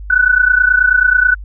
sine tone pair together, 1475.7 / 1505 Hz, F#6 / F#6, -5 / +29 cents, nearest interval unison, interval 34 cents, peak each -11 dBFS, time 0.1-1.35 s, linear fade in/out 5 ms, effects added 50 Hz sine -26 dBFS peak until 1.44 s

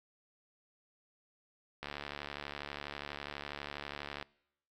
click train, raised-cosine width 0.3 ms, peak -24 dBFS, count 174, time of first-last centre 1.83-4.226 s, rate 72.2 Hz, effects noise-tail reverb RT60 0.8 s tail -24 dB re dry

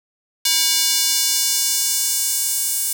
square tone with high-pass filter sweep, 321.8 Hz, E4, 42 cents flat, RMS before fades -19 dBFS, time 0.45-2.93 s, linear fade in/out 5 ms, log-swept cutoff 4100 to 9000 Hz, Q 1.2, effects 7-bit

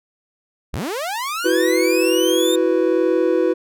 sawtooth linear sweep, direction up, 30.21 to 3683 Hz, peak -19 dBFS, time 0.73-2.56 s, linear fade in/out 10 ms
triangle chord, E suspended second, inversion none, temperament just, 329.6 / 370.8 / 494.4 Hz, E4 / F#4 / B4, 0 / +4 / +2 cents, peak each -17 dBFS, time 1.44-3.54 s, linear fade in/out 20 ms
effects none

